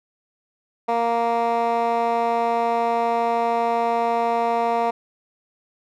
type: tone with band-pass filter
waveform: 15% pulse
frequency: 233.1 Hz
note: A#3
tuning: in tune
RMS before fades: -21 dBFS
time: 0.88-4.91 s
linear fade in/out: 10 ms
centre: 810 Hz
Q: 1.5
effects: none